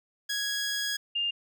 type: tone pair in turn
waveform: 15% pulse / sine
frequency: 1661.2 / 2809 Hz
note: G#6 / F7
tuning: 0 / +9 cents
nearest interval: major sixth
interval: 909 cents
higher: second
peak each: -22 / -26 dBFS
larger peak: first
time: 0.29-0.97 / 1.15-1.31 s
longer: first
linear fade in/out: 10 ms
effects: none